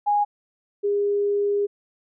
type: tone pair in turn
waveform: sine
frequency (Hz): 825 / 406.9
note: G#5 / G#4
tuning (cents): -12 / -35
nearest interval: octave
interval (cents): 1223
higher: first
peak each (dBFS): -17 / -19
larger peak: first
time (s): 0.06-0.25 / 0.83-1.67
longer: second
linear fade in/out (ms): 20
effects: none